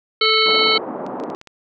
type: harmonic tone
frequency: 438.3 Hz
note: A4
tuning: 7 cents flat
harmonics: 1 / 3 / 5 / 7 / 9 / 10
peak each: -20 / -20 / -20 / -20 / -20 / -20 dBFS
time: 0.21-0.78 s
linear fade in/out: 5 ms
type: band-pass noise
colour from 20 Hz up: pink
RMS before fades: -28 dBFS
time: 0.46-1.35 s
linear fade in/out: 0 ms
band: 240 to 1000 Hz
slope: 24 dB/octave
type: clicks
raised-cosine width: 0.2 ms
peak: -23 dBFS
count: 7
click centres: 1.065 / 1.2 / 1.237 / 1.301 / 1.349 / 1.414 / 1.473 s
effects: none